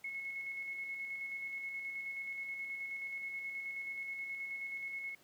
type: tone with tremolo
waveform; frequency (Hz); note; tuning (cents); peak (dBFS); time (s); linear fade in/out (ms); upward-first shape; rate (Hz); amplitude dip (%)
sine; 2184; C#7; -26; -38; 0.04-5.15; 5; square; 9.4; 30
effects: pink hiss -65 dBFS RMS until 5.23 s + high-pass 150 Hz 12 dB/octave